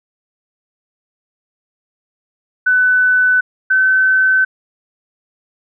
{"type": "tone pair in turn", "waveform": "sine", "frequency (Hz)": [1500, 1527.1], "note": ["F#6", "G6"], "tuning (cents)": [23, -46], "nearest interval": "unison", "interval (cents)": 31, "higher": "second", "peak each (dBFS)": -9, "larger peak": "neither", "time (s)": [[2.66, 3.41], [3.7, 4.45]], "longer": "neither", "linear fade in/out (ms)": 10, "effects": []}